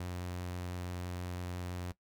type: tone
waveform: sawtooth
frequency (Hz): 89.4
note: F2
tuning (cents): +41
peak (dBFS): -34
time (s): 0-1.92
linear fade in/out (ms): 5
effects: noise-tail reverb RT60 0.1 s tail -18 dB re dry